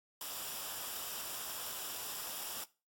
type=noise with comb filter; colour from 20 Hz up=white; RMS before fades=-42 dBFS; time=0.21-2.64 s; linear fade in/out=2 ms; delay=0.47 ms; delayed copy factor=-0.55; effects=noise-tail reverb RT60 0.3 s tail -19 dB re dry + AAC 64 kbps